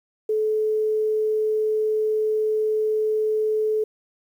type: tone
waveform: sine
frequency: 431.9 Hz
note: A4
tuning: 32 cents flat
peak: -19 dBFS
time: 0.29-3.84 s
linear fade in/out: 5 ms
effects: 9-bit